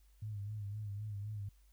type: tone with vibrato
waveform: sine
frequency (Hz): 103.83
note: G#2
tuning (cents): 0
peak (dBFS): -39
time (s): 0.22-1.49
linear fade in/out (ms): 5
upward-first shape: sine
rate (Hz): 3.9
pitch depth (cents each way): 65
effects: added 50 Hz sine -62 dBFS peak until 1.72 s + white hiss -75 dBFS RMS until 1.72 s